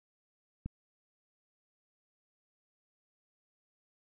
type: click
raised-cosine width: 5 ms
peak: -25 dBFS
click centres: 0.66 s
effects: none